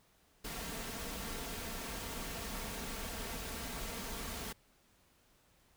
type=noise with comb filter; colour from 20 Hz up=pink; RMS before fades=-42 dBFS; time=0.44-4.53 s; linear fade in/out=10 ms; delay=4.4 ms; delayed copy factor=+0.5; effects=pink hiss -69 dBFS RMS until 5.76 s